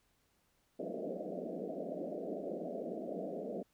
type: band-pass noise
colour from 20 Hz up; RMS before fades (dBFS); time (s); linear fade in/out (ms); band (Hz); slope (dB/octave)
white; -41; 0.79-3.63; 5; 170 to 680; 96
effects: pink hiss -75 dBFS RMS until 3.73 s